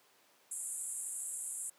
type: band-pass noise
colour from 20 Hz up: pink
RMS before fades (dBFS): -41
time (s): 0.51-1.7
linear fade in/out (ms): 5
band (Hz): 7400 to 11000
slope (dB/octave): 96
effects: pink hiss -66 dBFS RMS until 1.78 s + high-pass 400 Hz 12 dB/octave